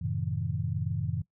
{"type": "chord", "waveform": "sine", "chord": "F# diminished seventh", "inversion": "none", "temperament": "just", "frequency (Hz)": [92.5, 111, 133.2, 159.84], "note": ["F#2", "A2", "C3", "Eb3"], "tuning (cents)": [0, 16, 31, 47], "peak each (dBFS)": -34, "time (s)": [0.01, 1.22], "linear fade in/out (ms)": 10, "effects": ["noise-tail reverb RT60 0.1 s tail -18 dB re dry"]}